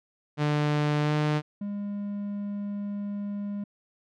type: tone with pitch glide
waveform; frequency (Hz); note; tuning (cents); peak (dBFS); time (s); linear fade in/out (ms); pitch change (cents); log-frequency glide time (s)
sawtooth; 148.7 to 150.69; D3 to D3; +22 to +45; -19; 0.37-1.42; 50; +23; 1.02-1.12
type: tone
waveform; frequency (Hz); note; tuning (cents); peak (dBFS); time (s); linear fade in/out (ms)
triangle; 203.4; G#3; -36; -28; 1.61-3.64; 5
effects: low-pass 4000 Hz 12 dB/octave